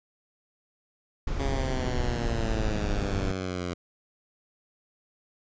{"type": "noise", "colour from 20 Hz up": "brown", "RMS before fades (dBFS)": -29, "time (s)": [1.27, 3.32], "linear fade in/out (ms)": 5}
{"type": "exponential sweep", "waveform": "10% pulse", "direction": "down", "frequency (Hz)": [138.59, 87.31], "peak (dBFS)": -22, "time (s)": [1.39, 3.74], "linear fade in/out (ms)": 10}
{"effects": ["resampled to 16000 Hz"]}